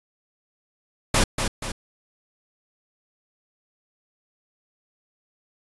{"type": "noise with echo", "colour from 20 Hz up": "pink", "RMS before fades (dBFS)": -18, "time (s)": [1.14, 1.24], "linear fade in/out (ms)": 5, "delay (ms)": 240, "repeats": 2, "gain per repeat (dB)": -6, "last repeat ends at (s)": 1.72, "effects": ["resampled to 24000 Hz"]}